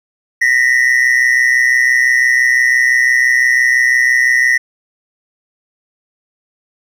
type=tone pair together; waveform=triangle; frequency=1849.6 / 1975.5 Hz; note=A#6 / B6; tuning=-14 / 0 cents; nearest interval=minor second; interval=114 cents; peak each=-10 dBFS; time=0.41-4.58 s; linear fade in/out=10 ms; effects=none